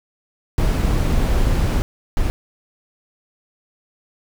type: noise bursts at uneven times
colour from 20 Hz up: brown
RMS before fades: -17 dBFS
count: 2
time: 0.58-1.82 / 2.17-2.3 s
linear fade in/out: 0 ms
effects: none